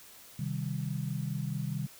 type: chord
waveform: sine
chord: C minor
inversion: none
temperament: equal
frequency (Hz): 130.81 / 155.56 / 196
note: C3 / Eb3 / G3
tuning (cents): 0 / 0 / 0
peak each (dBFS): -35 / -35 / -38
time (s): 0.39-1.87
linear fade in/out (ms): 5
effects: white hiss -53 dBFS RMS until 1.99 s